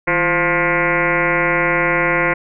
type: tone with frequency modulation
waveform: sine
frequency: 1240 Hz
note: D#6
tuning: 6 cents flat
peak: -13 dBFS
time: 0.07-2.34 s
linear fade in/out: 10 ms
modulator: 180 Hz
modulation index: 5.7
effects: none